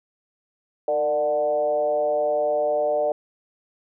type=tone with frequency modulation; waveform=sine; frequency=596 Hz; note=D5; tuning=25 cents sharp; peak=-19 dBFS; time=0.88-3.12 s; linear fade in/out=2 ms; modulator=141 Hz; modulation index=0.85; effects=none